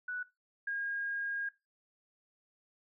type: tone pair in turn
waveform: sine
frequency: 1480 / 1626 Hz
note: F#6 / G#6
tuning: 0 / -37 cents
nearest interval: major second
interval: 163 cents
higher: second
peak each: -35 / -33 dBFS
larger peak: second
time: 0.08-0.23 / 0.67-1.49 s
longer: second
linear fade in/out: 5 ms
effects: noise-tail reverb RT60 0.2 s tail -17 dB re dry